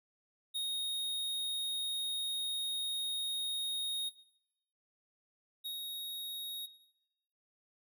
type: tone pair in turn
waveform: square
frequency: 3729 / 3759 Hz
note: A#7 / A#7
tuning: 0 / +14 cents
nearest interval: unison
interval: 14 cents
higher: second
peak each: -34 / -38 dBFS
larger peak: first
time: 0.54-4.1 / 5.64-6.67 s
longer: first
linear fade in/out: 20 ms
effects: noise-tail reverb RT60 0.8 s tail -17 dB re dry